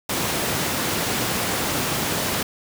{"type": "high-pass noise", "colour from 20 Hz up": "pink", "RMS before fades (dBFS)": -24, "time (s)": [0.09, 2.43], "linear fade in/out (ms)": 5, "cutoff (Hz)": 110, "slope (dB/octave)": 12, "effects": []}